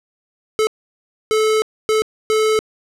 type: tone bursts at uneven times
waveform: square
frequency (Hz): 434.5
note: A4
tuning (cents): -22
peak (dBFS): -14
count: 4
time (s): 0.59-0.67 / 1.31-1.62 / 1.89-2.02 / 2.3-2.59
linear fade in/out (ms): 0
effects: low-pass 10000 Hz 12 dB/octave